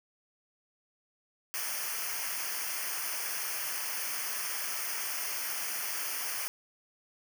white noise with comb filter, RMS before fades -35 dBFS, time 1.54-6.48 s, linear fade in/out 0 ms, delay 0.26 ms, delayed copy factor -1, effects none

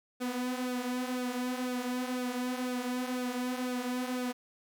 sawtooth tone with flanger, 250.1 Hz, B3, 22 cents sharp, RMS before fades -34 dBFS, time 0.2-4.33 s, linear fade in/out 20 ms, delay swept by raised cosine 0.98 to 6.58 ms, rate 2 Hz, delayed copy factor -0.6, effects none

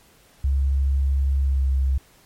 sine tone with pitch glide, 68.3 to 66.78 Hz, C#2 to C2, -25 to +36 cents, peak -17 dBFS, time 0.44-1.98 s, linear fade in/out 5 ms, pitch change -39 cents, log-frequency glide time 1.42-1.66 s, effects pink hiss -55 dBFS RMS until 2.25 s + MP3 64 kbps

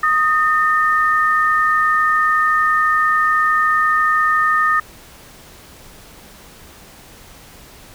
sine tone pair together, 1244.5 / 1813 Hz, D#6 / A#6, 0 / -49 cents, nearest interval perfect fifth, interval 651 cents, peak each -14 / -17 dBFS, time 0.03-4.8 s, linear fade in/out 5 ms, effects pink hiss -42 dBFS RMS until 7.94 s

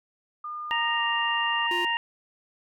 sine tone with pitch glide, 1212 to 1183.6 Hz, D#6 to D6, -46 to +13 cents, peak -32 dBFS, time 0.44-1.67 s, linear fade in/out 5 ms, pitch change -41 cents, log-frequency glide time 0.96-1.01 s
harmonic tone, 932.3 Hz, A#5, in tune, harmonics 1 / 2 / 3, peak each -28 / -28 / -28 dBFS, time 0.71-1.97 s, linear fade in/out 0 ms
square tone, 351 Hz, F4, 9 cents sharp, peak -32 dBFS, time 1.71-1.85 s, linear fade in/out 2 ms
effects none

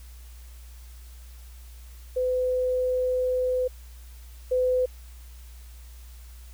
sine tone pair in turn, 506 / 506 Hz, B4 / B4, +42 / +42 cents, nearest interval unison, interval 0 cents, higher neither, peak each -22 / -20 dBFS, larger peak second, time 2.16-3.68 / 4.51-4.86 s, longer first, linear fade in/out 10 ms, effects added 60 Hz sine -42 dBFS peak until 6.53 s + white hiss -55 dBFS RMS until 6.53 s

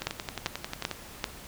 two click trains, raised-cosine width 0.2 ms, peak -15 / -10 dBFS, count 11 / 4, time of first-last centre 0.02-0.913 / 0.07-1.242 s, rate 11.2 / 2.56 Hz, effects pink hiss -46 dBFS RMS until 1.47 s

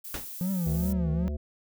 violet noise, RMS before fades -40 dBFS, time 0.04-0.93 s, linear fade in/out 10 ms
pink noise with exponential decay, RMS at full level -31 dBFS, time 0.14-0.32 s, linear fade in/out 2 ms, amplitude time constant 38 ms
triangle tone with vibrato, 174.61 Hz, F3, in tune, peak -24 dBFS, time 0.41-1.28 s, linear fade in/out 0 ms, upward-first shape triangle, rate 2.5 Hz, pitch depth 210 cents each way
harmonic tone, 73.42 Hz, D2, in tune, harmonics 1 / 3 / 5 / 7 / 9, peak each -29 / -39 / -43 / -46 / -48 dBFS, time 0.66-1.37 s, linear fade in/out 10 ms
effects none

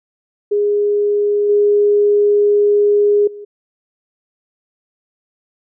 sine tone with level steps, 412.1 Hz, G#4, 13 cents flat, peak -12 / -9 / -29 dBFS, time 0.51-3.45 s, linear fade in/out 10 ms, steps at 1.49 / 3.27 s, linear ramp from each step 5 ms, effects none

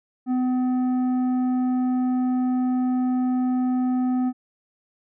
sine tone with tanh clipping, 252.9 Hz, B3, 41 cents sharp, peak -21 dBFS, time 0.26-4.33 s, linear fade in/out 50 ms, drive 8 dB, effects none

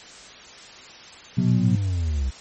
triangle linear sweep, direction down, 133 to 62 Hz, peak -19 dBFS, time 1.37-2.31 s, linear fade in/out 20 ms
harmonic tone, 60.9 Hz, B1, 24 cents flat, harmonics 2 / 3 / 4, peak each -22 / -20 / -26 dBFS, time 1.37-1.76 s, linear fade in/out 10 ms
effects white hiss -43 dBFS RMS until 2.4 s + MP3 32 kbps

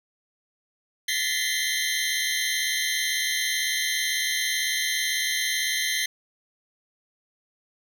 25% pulse tone cluster, 1737 / 1863 / 2011 / 2089 / 3157 Hz, A6 / A#6 / B6 / C7 / G7, -23 / -2 / +31 / -3 / +12 cents, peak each -30 / -30 / -25 / -28 / -25 dBFS, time 1.08-6.06 s, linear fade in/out 5 ms, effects none

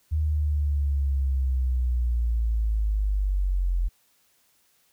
sine linear sweep, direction down, 77.78 to 42.95 Hz, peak -21 dBFS, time 0.11-3.89 s, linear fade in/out 20 ms, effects white hiss -65 dBFS RMS until 4.92 s

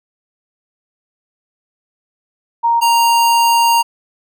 sine / square tone pair in turn, 932.3 / 932.3 Hz, A#5 / A#5, 0 / 0 cents, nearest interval unison, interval 0 cents, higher neither, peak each -10 dBFS, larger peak neither, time 2.63-2.81 / 2.81-3.83 s, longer second, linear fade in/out 20 ms, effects none

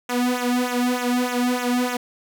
sawtooth tone with flanger, 246.9 Hz, B3, in tune, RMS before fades -22 dBFS, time 0.09-1.97 s, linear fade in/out 5 ms, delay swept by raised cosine 0.21 to 2.01 ms, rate 3.3 Hz, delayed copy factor -0.85, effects none

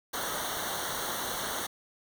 pink noise with comb filter, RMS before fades -34 dBFS, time 0.13-1.67 s, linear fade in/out 10 ms, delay 0.4 ms, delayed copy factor -0.9, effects none

